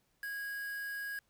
triangle tone with quantisation, 1646 Hz, G#6, 16 cents flat, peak -36 dBFS, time 0.23-1.19 s, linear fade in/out 2 ms, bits 8, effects pink hiss -75 dBFS RMS until 1.29 s

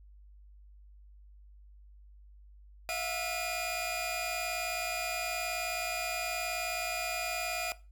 sawtooth tone cluster, 659 / 718 / 2439 Hz, E5 / F5 / D#7, -1 / +48 / -35 cents, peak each -33 / -35 / -32 dBFS, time 2.89-7.72 s, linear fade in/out 0 ms, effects noise-tail reverb RT60 0.3 s tail -18 dB re dry + added 50 Hz sine -52 dBFS peak until 7.91 s

